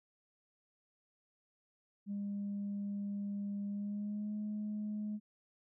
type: tone with pitch glide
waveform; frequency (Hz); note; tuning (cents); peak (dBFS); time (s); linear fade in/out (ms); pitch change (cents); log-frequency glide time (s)
sine; 202 to 210.6; G#3 to G#3; -48 to +24; -35; 2.06-5.2; 50; +72; 3.67-4.34
effects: tanh soft clip ceiling -33 dBFS